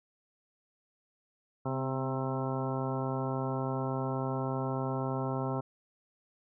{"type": "harmonic tone with a mistuned harmonic", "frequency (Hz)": 132.6, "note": "C3", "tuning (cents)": 23, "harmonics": [1, 2, 3, 4, 5, 6, 7, 8, 10], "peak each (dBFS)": [-34, -37, -39, -40, -41, -42, -42, -43, -44], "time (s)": [1.65, 5.61], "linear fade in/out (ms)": 10, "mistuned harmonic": 2, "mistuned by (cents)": -23, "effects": []}